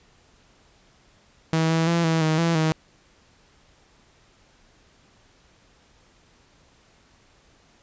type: tone with pitch steps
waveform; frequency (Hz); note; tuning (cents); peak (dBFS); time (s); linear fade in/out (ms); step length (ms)
sawtooth; 161.3 / 163.1 / 169.2 / 162.4 / 157.3 / 167.3 / 158.2; E3 / E3 / E3 / E3 / D#3 / E3 / D#3; -37 / -18 / +45 / -26 / +19 / +26 / +29; -15; 1.53-2.72; 0; 170
effects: pink hiss -58 dBFS RMS until 7.82 s + resampled to 16000 Hz